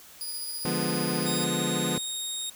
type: tone with tremolo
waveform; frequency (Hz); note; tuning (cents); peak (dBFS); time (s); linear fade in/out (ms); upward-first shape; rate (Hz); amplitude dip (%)
15% pulse; 4909; D#8; -24; -25; 0.21-1.44; 0; sine; 15; 25
type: chord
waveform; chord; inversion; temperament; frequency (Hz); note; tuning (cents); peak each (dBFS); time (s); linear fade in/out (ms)
25% pulse; D diminished seventh; none; equal; 146.83 / 174.61 / 207.7 / 246.9; D3 / F3 / Ab3 / Cb4; 0 / 0 / 0 / 0; -30 / -27 / -30 / -28; 0.65-1.98; 2
type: tone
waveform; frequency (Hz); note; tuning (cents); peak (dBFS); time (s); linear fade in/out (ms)
20% pulse; 3729; A#7; 0; -25; 1.26-2.5; 5
effects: white hiss -50 dBFS RMS until 2.55 s